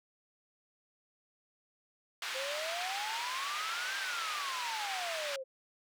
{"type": "band-pass noise", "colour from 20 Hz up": "white", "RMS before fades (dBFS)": -39, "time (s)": [2.22, 5.36], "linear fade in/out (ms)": 2, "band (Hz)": [1100, 3300], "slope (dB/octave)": 12}
{"type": "exponential two-way sweep", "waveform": "sine", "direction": "up then down", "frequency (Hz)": [516, 1614, 516], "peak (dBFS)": -38, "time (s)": [2.34, 5.44], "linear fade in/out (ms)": 20, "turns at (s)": 3.97}
{"effects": []}